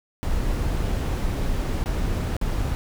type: noise with dropouts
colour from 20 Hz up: brown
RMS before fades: -24 dBFS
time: 0.23-2.75 s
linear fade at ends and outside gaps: 0 ms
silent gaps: 1.84-1.859 / 2.366-2.413 s
effects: none